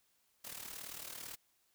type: noise with amplitude modulation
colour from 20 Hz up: white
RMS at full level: -44 dBFS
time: 0.44-1.36 s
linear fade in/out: 10 ms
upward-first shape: sine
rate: 38 Hz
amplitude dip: 70%
effects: white hiss -75 dBFS RMS until 1.74 s